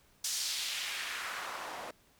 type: noise with band-pass filter sweep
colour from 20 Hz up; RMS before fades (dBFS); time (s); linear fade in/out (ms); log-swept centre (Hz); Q
white; -38; 0.24-1.91; 5; 6200 to 610; 1.4
effects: pink hiss -66 dBFS RMS until 2.19 s